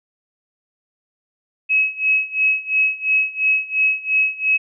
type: tone with tremolo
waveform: sine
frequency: 2564 Hz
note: E7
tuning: 49 cents flat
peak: -12 dBFS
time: 1.69-4.58 s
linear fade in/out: 20 ms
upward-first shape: sine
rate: 2.9 Hz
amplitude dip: 90%
effects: none